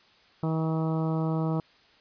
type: harmonic tone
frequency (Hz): 160.1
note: D#3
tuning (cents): +50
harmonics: 1 / 2 / 3 / 4 / 5 / 6 / 7 / 8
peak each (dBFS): -26 / -32 / -36 / -38 / -40 / -42 / -43 / -44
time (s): 0.43-1.6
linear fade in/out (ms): 2
effects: white hiss -59 dBFS RMS until 2 s + resampled to 11025 Hz